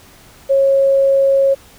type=tone; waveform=sine; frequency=546 Hz; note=C#5; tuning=26 cents flat; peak=-9 dBFS; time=0.49-1.55 s; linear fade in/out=20 ms; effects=pink hiss -44 dBFS RMS until 1.78 s